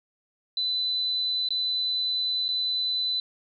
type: tone with dropouts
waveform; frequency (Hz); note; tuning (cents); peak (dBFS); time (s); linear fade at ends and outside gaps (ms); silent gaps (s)
sine; 4005; B7; +23; -24; 0.57-3.2; 2; 1.488-1.505 / 2.482-2.488
effects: none

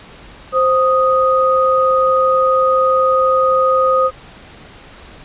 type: tone pair together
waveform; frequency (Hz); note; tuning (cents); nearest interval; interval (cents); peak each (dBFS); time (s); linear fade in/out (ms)
sine; 523.3 / 1244.6; C5 / D#6; 0 / 0; octave + minor third; 1500; -13; 0.52-4.11; 50
effects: pink hiss -39 dBFS RMS until 5.24 s + resampled to 8000 Hz

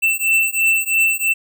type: beating tone pair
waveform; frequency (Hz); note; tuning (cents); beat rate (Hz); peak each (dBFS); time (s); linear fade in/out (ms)
square; 2670 / 2673; E7 / E7; +22 / +23; 3; -18; 0.02-1.34; 20
effects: none

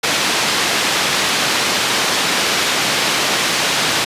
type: band-pass noise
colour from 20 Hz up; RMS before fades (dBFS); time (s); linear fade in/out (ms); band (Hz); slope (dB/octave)
white; -17; 0.03-4.05; 10; 150 to 4500; 12
effects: resampled to 32000 Hz

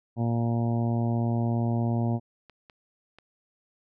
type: harmonic tone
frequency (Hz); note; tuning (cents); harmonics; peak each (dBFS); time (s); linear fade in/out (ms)
117; A#2; +7; 1 / 2 / 3 / 4 / 5 / 6 / 7 / 8; -25 / -28 / -36 / -43 / -39 / -38 / -42 / -45; 0.16-2.2; 50
type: clicks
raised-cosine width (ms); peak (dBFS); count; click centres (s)
0.3; -33; 3; 2.497 / 2.698 / 3.186
effects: none

